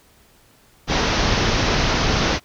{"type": "low-pass noise", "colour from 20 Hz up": "pink", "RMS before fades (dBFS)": -19, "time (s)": [0.87, 2.4], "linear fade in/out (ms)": 50, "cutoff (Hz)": 6200, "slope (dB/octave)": 96, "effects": ["pink hiss -54 dBFS RMS until 2.44 s"]}